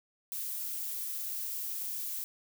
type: noise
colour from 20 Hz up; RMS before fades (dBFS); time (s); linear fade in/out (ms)
violet; -37; 0.32-2.24; 0
effects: none